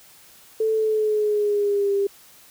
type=tone with pitch glide; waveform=sine; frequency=440 to 398.8 Hz; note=A4 to G4; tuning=0 to +30 cents; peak=-18 dBFS; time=0.6-2.07 s; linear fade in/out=5 ms; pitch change=-170 cents; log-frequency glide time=0.74-1.93 s; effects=white hiss -50 dBFS RMS until 2.5 s